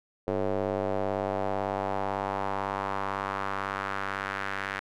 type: tone with band-pass filter sweep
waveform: square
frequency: 49 Hz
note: G1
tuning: in tune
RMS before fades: -31 dBFS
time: 0.27-4.8 s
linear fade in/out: 10 ms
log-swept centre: 500 to 1700 Hz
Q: 2.1
effects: none